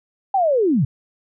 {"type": "linear sweep", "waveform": "sine", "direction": "down", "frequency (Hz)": [806, 111.1], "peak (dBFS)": -14, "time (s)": [0.34, 0.85], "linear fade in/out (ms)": 5, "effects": []}